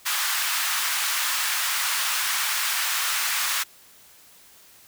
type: high-pass noise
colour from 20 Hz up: pink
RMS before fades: -25 dBFS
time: 0.05-3.64 s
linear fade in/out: 20 ms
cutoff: 1100 Hz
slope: 24 dB/octave
effects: white hiss -52 dBFS RMS until 4.87 s